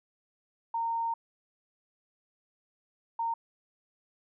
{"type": "tone bursts at uneven times", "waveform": "sine", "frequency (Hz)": 920, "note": "A#5", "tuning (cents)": -23, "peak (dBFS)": -28, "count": 2, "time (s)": [[0.74, 1.14], [3.19, 3.34]], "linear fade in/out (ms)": 5, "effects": []}